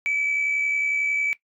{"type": "tone pair together", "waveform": "sine", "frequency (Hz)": [2294, 2365], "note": ["D7", "D7"], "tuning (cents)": [-41, 12], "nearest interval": "minor second", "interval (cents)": 53, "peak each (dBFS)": [-20, -30], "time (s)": [0.06, 1.33], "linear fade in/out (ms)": 0, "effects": ["noise-tail reverb RT60 0.1 s tail -18 dB re dry", "tanh soft clip ceiling -17 dBFS"]}